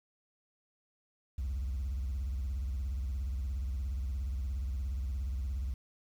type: tone with vibrato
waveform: sine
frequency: 65.41 Hz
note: C2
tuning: in tune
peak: -30 dBFS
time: 1.38-5.74 s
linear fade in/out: 5 ms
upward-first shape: sine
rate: 17 Hz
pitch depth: 250 cents each way
effects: tanh soft clip ceiling -31 dBFS + 10-bit